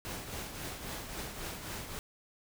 pink noise with tremolo, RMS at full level -39 dBFS, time 0.05-1.99 s, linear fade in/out 0 ms, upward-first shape triangle, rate 3.7 Hz, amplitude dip 55%, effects none

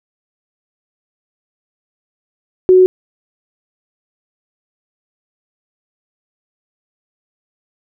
sine tone, 370 Hz, F#4, in tune, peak -4 dBFS, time 2.69-2.86 s, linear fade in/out 0 ms, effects none

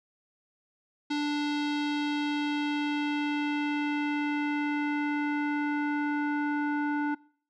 square tone with low-pass filter sweep, 293.7 Hz, D4, in tune, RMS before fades -29 dBFS, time 1.1-7.15 s, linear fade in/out 10 ms, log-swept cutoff 4300 to 1400 Hz, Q 2, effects noise-tail reverb RT60 0.5 s tail -23 dB re dry

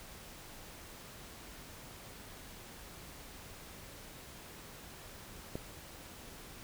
click, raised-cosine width 2 ms, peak -24 dBFS, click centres 5.555 s, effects pink hiss -51 dBFS RMS until 6.63 s

